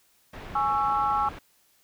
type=low-pass noise; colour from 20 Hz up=pink; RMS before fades=-41 dBFS; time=0.33-1.39 s; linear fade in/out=5 ms; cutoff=2600 Hz; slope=12 dB/octave
type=chord; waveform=sine; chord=C# minor; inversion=second; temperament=just; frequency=831.5 / 1108.7 / 1330.5 Hz; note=G#5 / C#6 / E6; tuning=+2 / 0 / +16 cents; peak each=-25 / -28 / -27 dBFS; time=0.55-1.29 s; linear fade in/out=5 ms
effects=white hiss -64 dBFS RMS until 1.83 s